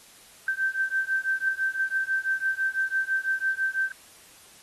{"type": "beating tone pair", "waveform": "sine", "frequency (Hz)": [1555, 1561], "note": ["G6", "G6"], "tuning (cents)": [-14, -8], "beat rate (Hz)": 6, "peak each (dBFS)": -27, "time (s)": [0.48, 3.92], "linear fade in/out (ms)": 2, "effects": ["white hiss -52 dBFS RMS until 4.62 s", "AAC 32 kbps"]}